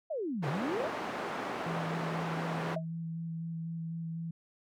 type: exponential two-way sweep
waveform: sine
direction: down then up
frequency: 681 to 132.5 to 681 Hz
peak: -32 dBFS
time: 0.1-0.88 s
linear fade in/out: 10 ms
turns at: 0.48 s
type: band-pass noise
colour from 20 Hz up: white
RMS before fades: -37 dBFS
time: 0.42-2.76 s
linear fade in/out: 20 ms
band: 200 to 1100 Hz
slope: 12 dB/octave
type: tone with vibrato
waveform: sine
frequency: 164.81 Hz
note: E3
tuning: in tune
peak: -35 dBFS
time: 1.66-4.31 s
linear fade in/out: 5 ms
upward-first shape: square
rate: 4 Hz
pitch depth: 10 cents each way
type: tone with exponential decay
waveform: sine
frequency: 643 Hz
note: E5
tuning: 43 cents flat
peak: -28 dBFS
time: 2.76-2.85 s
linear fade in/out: 5 ms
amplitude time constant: 18 ms
effects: none